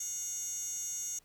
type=tone with high-pass filter; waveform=15% pulse; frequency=719 Hz; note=F#5; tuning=50 cents flat; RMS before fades=-38 dBFS; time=0-1.19 s; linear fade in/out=5 ms; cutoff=6300 Hz; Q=8.3; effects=pink hiss -67 dBFS RMS until 1.24 s